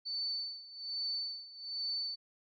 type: tone with tremolo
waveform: sine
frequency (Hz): 4512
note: C#8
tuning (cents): +30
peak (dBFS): -33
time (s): 0.05-2.16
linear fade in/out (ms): 20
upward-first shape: sine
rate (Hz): 1.2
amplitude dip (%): 85
effects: none